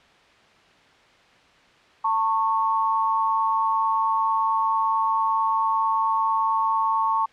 sine tone pair together, 895.5 / 1100 Hz, A5 / C#6, +30 / -14 cents, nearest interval major third, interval 356 cents, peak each -22 dBFS, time 2.04-7.26 s, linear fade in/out 10 ms, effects white hiss -54 dBFS RMS until 7.32 s + low-pass 3000 Hz 12 dB/octave

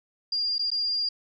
sine tone with dropouts, 4805 Hz, D8, 39 cents sharp, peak -24 dBFS, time 0.32-1.09 s, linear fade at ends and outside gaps 5 ms, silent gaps 0.583-0.592 / 0.704-0.715 s, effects none

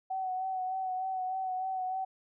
sine tone with vibrato, 751 Hz, F#5, 26 cents sharp, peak -31 dBFS, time 0.1-2.05 s, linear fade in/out 10 ms, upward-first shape sine, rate 3.3 Hz, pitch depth 27 cents each way, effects none

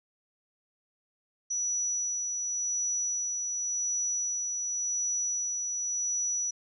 sine tone with tremolo, 5890 Hz, F#8, 9 cents flat, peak -27 dBFS, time 1.5-6.51 s, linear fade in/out 10 ms, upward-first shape sine, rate 0.9 Hz, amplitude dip 30%, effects none

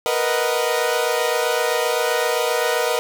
sawtooth chord, B major seventh, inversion third, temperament equal, 466.2 / 493.9 / 622.3 / 740 Hz, A#4 / B4 / D#5 / F#5, 0 / 0 / 0 / 0 cents, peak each -19 / -19 / -20 / -24 dBFS, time 0.06-2.99 s, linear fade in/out 0 ms, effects none

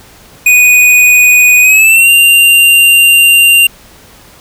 square tone with pitch glide, 2478 to 2781 Hz, D#7 to F7, -8 to -8 cents, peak -3 dBFS, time 0.46-3.67 s, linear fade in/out 5 ms, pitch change +200 cents, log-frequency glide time 1.61-2.1 s, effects pink hiss -38 dBFS RMS until 4.4 s

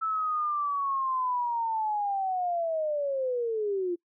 sine linear sweep, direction down, 1318.5 to 341.3 Hz, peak -26 dBFS, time 0.01-3.96 s, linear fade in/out 20 ms, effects noise-tail reverb RT60 0.1 s tail -24 dB re dry

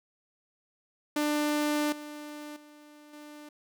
sawtooth tone with level steps, 297.5 Hz, D4, 22 cents sharp, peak -22 / -36 / -47 / -41 dBFS, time 1.16-3.49 s, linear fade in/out 5 ms, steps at 1.92 / 2.56 / 3.13 s, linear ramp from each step 5 ms, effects none

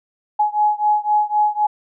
sine beating tone pair, 840 / 843.9 Hz, G#5 / G#5, +19 / +27 cents, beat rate 3.9 Hz, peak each -17 / -18 dBFS, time 0.39-1.67 s, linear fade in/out 10 ms, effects none

